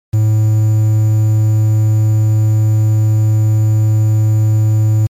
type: tone with quantisation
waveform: triangle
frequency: 108.3 Hz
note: A2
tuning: 27 cents flat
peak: -6 dBFS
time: 0.13-5.07 s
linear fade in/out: 10 ms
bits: 6
effects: MP3 64 kbps